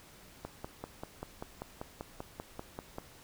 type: click train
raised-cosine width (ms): 1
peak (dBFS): -25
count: 14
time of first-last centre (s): 0.45-2.984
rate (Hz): 5.13
effects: pink hiss -56 dBFS RMS until 3.23 s